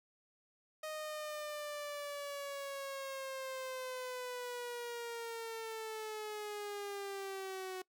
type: linear sweep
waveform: sawtooth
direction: down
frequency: 622.3 to 370 Hz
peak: -37 dBFS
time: 0.83-7.82 s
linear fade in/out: 5 ms
effects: noise-tail reverb RT60 0.1 s tail -22 dB re dry